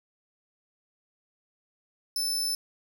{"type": "tone", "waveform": "sawtooth", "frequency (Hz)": 5274, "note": "E8", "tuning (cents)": 0, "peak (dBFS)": -24, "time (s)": [2.16, 2.55], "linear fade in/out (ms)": 2, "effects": []}